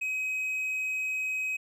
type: tone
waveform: triangle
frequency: 2533 Hz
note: D#7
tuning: 30 cents sharp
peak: -27 dBFS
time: 0.01-1.57 s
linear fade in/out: 10 ms
effects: none